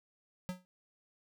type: tone with exponential decay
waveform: square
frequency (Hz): 182.3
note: F#3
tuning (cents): -25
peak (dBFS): -33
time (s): 0.49-0.65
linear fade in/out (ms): 0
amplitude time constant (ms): 33
effects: none